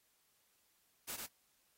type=noise with echo; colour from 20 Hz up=white; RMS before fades=-43 dBFS; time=1.07-1.17 s; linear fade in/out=20 ms; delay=99 ms; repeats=1; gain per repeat=-2 dB; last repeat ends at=1.269 s; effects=white hiss -75 dBFS RMS until 1.77 s + AAC 48 kbps